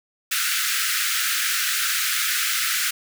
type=high-pass noise; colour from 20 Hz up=pink; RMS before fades=-23 dBFS; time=0.31-2.91 s; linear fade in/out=10 ms; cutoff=1300 Hz; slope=96 dB/octave; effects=none